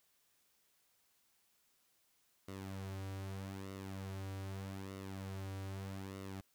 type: tone with flanger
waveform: sawtooth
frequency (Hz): 96.6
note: G2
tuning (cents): -25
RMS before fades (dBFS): -45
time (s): 2.48-6.41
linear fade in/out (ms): 5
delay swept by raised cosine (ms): 1.2 to 4.7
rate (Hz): 0.81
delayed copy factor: -0.65
effects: white hiss -75 dBFS RMS until 6.54 s